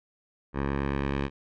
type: tone with low-pass filter sweep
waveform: 10% pulse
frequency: 69.3 Hz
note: C#2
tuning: in tune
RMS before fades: -29 dBFS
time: 0.53-1.3 s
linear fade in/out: 50 ms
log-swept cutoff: 1600 to 2800 Hz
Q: 1.2
effects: none